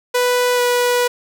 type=tone with pitch glide; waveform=sawtooth; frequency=493.9 to 489.1 Hz; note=B4 to B4; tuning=0 to -17 cents; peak=-10 dBFS; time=0.14-1.08 s; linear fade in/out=10 ms; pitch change=-17 cents; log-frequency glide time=0.55-0.6 s; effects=none